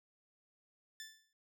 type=tone with exponential decay; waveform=15% pulse; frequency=1760 Hz; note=A6; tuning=in tune; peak=-37 dBFS; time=1-1.33 s; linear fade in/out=1 ms; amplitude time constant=71 ms; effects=none